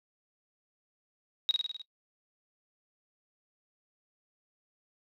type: tone with echo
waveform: sine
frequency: 3800 Hz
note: A#7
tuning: 33 cents sharp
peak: -22 dBFS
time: 1.49-1.51 s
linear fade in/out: 0 ms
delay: 51 ms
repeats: 6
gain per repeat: -3 dB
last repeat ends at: 1.816 s
effects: noise-tail reverb RT60 0.1 s tail -19 dB re dry